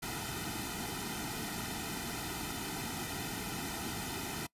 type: noise with comb filter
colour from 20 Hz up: pink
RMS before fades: -39 dBFS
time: 0.02-4.47 s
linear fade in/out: 10 ms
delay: 1.8 ms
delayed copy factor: -1
effects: noise-tail reverb RT60 0.1 s tail -23 dB re dry + resampled to 32000 Hz